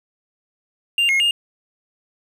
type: tone with pitch steps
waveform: triangle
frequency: 2793 / 2155 / 2827 Hz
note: F7 / C#7 / F7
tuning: -1 / -49 / +20 cents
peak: -13 dBFS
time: 0.98-1.31 s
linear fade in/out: 2 ms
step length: 110 ms
effects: none